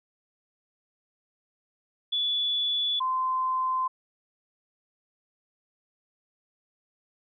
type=tone pair in turn; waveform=sine; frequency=3438 / 1034 Hz; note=A7 / C6; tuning=-41 / -21 cents; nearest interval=octave + major sixth; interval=2080 cents; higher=first; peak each=-24 dBFS; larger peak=neither; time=2.12-3 / 3-3.88 s; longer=neither; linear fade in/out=10 ms; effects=none